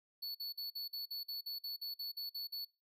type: tone bursts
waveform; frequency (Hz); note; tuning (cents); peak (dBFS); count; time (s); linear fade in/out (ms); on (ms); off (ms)
square; 4435; C#8; 0; -40; 14; 0.22-2.651; 10; 130; 47
effects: noise-tail reverb RT60 0.3 s tail -24 dB re dry